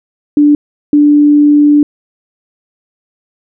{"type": "tone pair in turn", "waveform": "sine", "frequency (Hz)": [293.7, 293.7], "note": ["D4", "D4"], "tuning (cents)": [0, 0], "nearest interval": "unison", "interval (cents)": 0, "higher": "neither", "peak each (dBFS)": -3, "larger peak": "neither", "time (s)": [[0.37, 0.55], [0.93, 1.83]], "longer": "second", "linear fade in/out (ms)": 2, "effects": []}